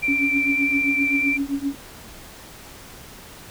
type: tone with vibrato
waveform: sine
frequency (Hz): 2349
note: D7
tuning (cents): 0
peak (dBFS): -19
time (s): 0.02-1.38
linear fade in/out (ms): 20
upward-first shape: square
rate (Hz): 9.2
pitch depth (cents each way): 8
type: tone with tremolo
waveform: sine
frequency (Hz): 279.3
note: C#4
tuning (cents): +13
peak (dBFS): -18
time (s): 0.08-1.75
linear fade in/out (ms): 2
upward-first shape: triangle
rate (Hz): 7.7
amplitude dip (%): 100
effects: pink hiss -42 dBFS RMS until 3.5 s